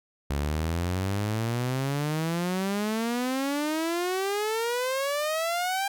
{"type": "exponential sweep", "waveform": "sawtooth", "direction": "up", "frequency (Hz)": [69, 800], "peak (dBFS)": -22, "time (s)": [0.3, 5.88], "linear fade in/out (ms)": 5, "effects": []}